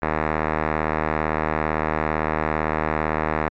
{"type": "tone with low-pass filter", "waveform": "5% pulse", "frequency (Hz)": 77.78, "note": "D#2", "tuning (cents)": 0, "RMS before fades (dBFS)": -23, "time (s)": [0.02, 3.49], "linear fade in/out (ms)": 5, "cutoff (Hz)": 1600, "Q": 6.6, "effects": ["MP3 64 kbps"]}